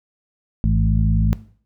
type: harmonic tone with a mistuned harmonic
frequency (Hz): 53.8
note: A1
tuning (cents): -38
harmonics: 1 / 2 / 3 / 4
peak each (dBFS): -17 / -20 / -22 / -23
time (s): 0.64-1.33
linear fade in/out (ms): 0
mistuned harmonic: 2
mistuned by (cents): -46
effects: noise-tail reverb RT60 0.5 s tail -18 dB re dry